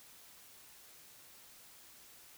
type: silence
effects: white hiss -58 dBFS RMS until 2.37 s